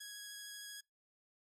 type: tone with vibrato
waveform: 10% pulse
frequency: 1661.2 Hz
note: G#6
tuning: in tune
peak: -38 dBFS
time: 0-0.81 s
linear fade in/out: 10 ms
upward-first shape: sine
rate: 13 Hz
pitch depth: 9 cents each way
effects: noise-tail reverb RT60 0.2 s tail -25 dB re dry